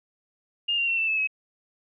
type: tone with pitch steps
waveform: sine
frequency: 2824 / 2769 / 2715 / 2662 / 2611 / 2560 Hz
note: F7 / F7 / F7 / E7 / E7 / D#7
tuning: +19 / -15 / -50 / +16 / -17 / +49 cents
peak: -22 dBFS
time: 0.68-1.274 s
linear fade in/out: 10 ms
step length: 99 ms
effects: none